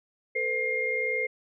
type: tone cluster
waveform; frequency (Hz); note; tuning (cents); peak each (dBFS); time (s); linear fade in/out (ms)
sine; 444.9 / 506 / 2122; A4 / B4 / C7; +19 / +42 / +24; -33 / -32 / -27; 0.35-1.27; 10
effects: none